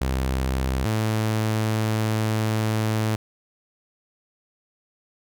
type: tone pair in turn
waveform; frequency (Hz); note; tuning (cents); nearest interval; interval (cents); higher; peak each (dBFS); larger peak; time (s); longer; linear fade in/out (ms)
sawtooth; 65.41 / 109.34; C2 / A2; 0 / -10; major sixth; 890; second; -18 / -17; second; 0.01-0.85 / 0.85-3.16; second; 5
effects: none